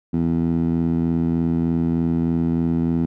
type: tone with band-pass filter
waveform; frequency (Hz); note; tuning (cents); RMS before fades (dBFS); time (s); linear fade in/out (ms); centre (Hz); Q
15% pulse; 83.3; E2; +19; -20; 0.13-3.06; 10; 220; 2
effects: none